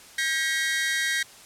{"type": "tone cluster", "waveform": "sawtooth", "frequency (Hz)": [1600, 1907, 2183], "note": ["G6", "A#6", "C#7"], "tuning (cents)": [35, 39, -27], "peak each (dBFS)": [-25, -22, -29], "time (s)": [0.18, 1.23], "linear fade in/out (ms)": 5, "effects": ["white hiss -48 dBFS RMS until 1.45 s", "low-pass 10000 Hz 12 dB/octave"]}